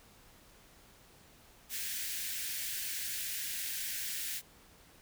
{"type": "high-pass noise", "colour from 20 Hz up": "white", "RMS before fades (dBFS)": -38, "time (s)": [1.69, 4.42], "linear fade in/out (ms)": 50, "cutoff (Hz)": 1500, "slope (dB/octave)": 96, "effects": ["pink hiss -60 dBFS RMS until 5.01 s"]}